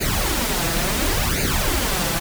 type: noise with flanger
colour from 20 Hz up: pink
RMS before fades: -21 dBFS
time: 0-2.2 s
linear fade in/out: 20 ms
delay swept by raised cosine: 0.44 to 6.04 ms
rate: 0.71 Hz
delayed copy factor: +0.75
effects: none